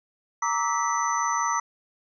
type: tone cluster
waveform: sine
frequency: 933 / 1154 / 1299 / 1961 / 6060 Hz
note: A#5 / D6 / E6 / B6 / F#8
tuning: +1 / -31 / -26 / -13 / +40 cents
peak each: -27 / -27 / -30 / -33 / -32 dBFS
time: 0.42-1.6 s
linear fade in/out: 5 ms
effects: none